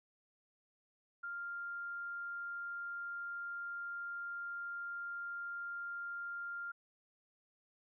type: tone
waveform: sine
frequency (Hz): 1396.9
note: F6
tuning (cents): 0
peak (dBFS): -40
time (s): 1.23-6.72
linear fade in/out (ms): 10
effects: none